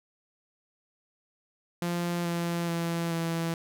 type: tone with pitch steps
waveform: sawtooth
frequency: 173.2 / 170.82 / 168.46 / 166.14 Hz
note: F3 / F3 / E3 / E3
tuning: -14 / -38 / +38 / +14 cents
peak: -24 dBFS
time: 1.82-3.54 s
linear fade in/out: 2 ms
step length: 430 ms
effects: none